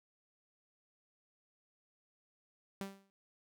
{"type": "tone with exponential decay", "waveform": "sawtooth", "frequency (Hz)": 195.8, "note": "G3", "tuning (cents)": -2, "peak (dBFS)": -33, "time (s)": [2.81, 3.1], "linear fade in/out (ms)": 0, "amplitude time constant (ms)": 61, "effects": []}